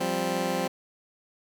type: chord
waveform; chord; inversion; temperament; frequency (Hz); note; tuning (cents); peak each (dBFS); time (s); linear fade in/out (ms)
15% pulse; F suspended second; none; just; 174.61 / 196.44 / 261.9; F3 / G3 / C4; 0 / +4 / +2; -25; 0-0.68; 10
effects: none